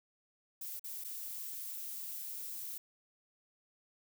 violet noise with dropouts, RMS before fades -43 dBFS, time 0.61-2.78 s, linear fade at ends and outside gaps 5 ms, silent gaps 0.795-0.841 / 1.04-1.045 s, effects none

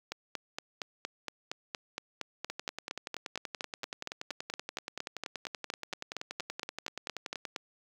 two click trains, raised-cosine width 0.2 ms, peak -20 / -18 dBFS, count 53 / 33, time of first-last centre 2.5-7.452 / 0.12-7.562 s, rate 10.5 / 4.3 Hz, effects high-pass 200 Hz 12 dB/octave + 8-bit

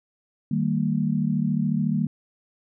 sine chord, Eb major, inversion none, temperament equal with one note detuned, 155.56 / 196 / 229.9 Hz, Eb3 / G3 / Bb3, 0 / 0 / -24 cents, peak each -25 dBFS, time 0.51-2.07 s, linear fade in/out 5 ms, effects none

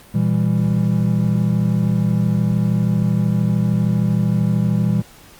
triangle chord, E diminished, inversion second, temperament just, 118.67 / 164.81 / 197.78 Hz, Bb2 / E3 / G3, +31 / 0 / +16 cents, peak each -17 dBFS, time 0.14-5.02 s, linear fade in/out 10 ms, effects pink hiss -45 dBFS RMS until 5.39 s + Opus 48 kbps

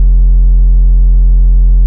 sine tone with hard clipping, 43.65 Hz, F1, in tune, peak -3 dBFS, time 0-1.86 s, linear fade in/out 0 ms, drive 2 dB, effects none

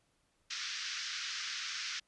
white band-pass noise, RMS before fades -40 dBFS, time 0.5-2 s, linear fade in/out 10 ms, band 1300 to 6000 Hz, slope 48 dB/octave, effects pink hiss -75 dBFS RMS until 2.07 s + resampled to 24000 Hz

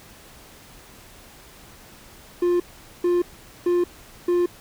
triangle tone bursts, 352 Hz, F4, 14 cents sharp, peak -15 dBFS, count 4, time 2.42-4.46 s, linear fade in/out 5 ms, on 180 ms, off 440 ms, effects pink hiss -47 dBFS RMS until 4.6 s

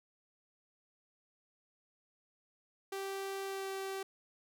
sawtooth tone with pitch glide, 390 to 386.9 Hz, G4 to G4, -9 to -23 cents, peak -34 dBFS, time 2.92-4.03 s, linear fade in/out 5 ms, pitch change -14 cents, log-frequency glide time 3.45-3.69 s, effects none

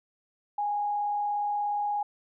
sine tone with frequency modulation, 825 Hz, G#5, 12 cents flat, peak -26 dBFS, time 0.58-2.03 s, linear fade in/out 5 ms, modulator 36.9 Hz, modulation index 0.31, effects none

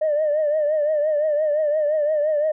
sine tone with vibrato, 605 Hz, D#5, 49 cents flat, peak -16 dBFS, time 0.01-2.52 s, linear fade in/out 10 ms, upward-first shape triangle, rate 5.8 Hz, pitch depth 86 cents each way, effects tanh soft clip ceiling -14 dBFS

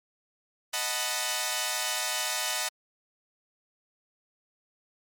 5% pulse chord, B dominant seventh, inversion first, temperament equal, 622.3 / 740 / 880 / 987.8 Hz, D#5 / F#5 / A5 / B5, 0 / 0 / 0 / 0 cents, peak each -22 dBFS, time 0.73-2.69 s, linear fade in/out 10 ms, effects MP3 96 kbps

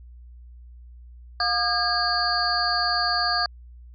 sine tone cluster, 712 / 1214 / 1629 / 4416 / 4744 Hz, F5 / D#6 / G#6 / C#8 / D8, +33 / -43 / -34 / -7 / +17 cents, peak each -27 dBFS, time 1.4-3.46 s, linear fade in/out 2 ms, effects added 60 Hz sine -42 dBFS peak until 3.94 s

